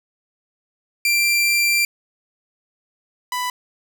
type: tone pair in turn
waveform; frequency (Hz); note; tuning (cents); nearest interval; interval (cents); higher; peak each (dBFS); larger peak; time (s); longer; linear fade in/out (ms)
sawtooth; 2363 / 993.5; D7 / B5; +10 / +10; octave + minor third; 1500; first; -12 / -18; first; 1.05-1.85 / 3.32-3.5; first; 2
effects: none